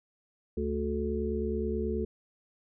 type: harmonic tone with a mistuned harmonic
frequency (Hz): 73.42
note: D2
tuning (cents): 0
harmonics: 1 / 3 / 5 / 6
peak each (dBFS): -34 / -34 / -34 / -34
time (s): 0.57-2.05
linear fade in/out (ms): 5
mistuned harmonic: 6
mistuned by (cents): -16
effects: none